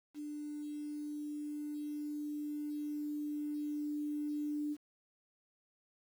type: tone with level ramp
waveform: sine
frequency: 296.6 Hz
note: D4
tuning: 17 cents sharp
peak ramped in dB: -40 to -34 dBFS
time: 0.14-4.77 s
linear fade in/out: 50 ms
effects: 10-bit